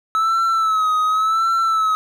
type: tone with vibrato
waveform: triangle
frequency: 1300 Hz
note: E6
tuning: 24 cents flat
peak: -13 dBFS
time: 0.15-1.95 s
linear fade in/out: 0 ms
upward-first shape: sine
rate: 0.9 Hz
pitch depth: 61 cents each way
effects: none